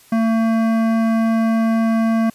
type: tone with hard clipping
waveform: triangle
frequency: 225.3 Hz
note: A3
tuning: 41 cents sharp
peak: -16 dBFS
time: 0.12-2.3 s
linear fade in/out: 5 ms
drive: 18 dB
effects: white hiss -49 dBFS RMS until 2.34 s + resampled to 32000 Hz